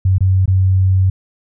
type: tone with dropouts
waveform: sine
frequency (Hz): 94.3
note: F#2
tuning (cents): +33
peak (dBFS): -9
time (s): 0.05-1.1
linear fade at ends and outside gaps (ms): 5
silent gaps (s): 0.183-0.206 / 0.458-0.477
effects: none